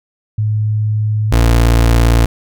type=tone pair in turn; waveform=sine / 30% pulse; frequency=107.1 / 57.63 Hz; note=A2 / A#1; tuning=-46 / -19 cents; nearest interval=major seventh; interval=1073 cents; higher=first; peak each=-12 / -5 dBFS; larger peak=second; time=0.38-1.32 / 1.32-2.26 s; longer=neither; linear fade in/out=5 ms; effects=none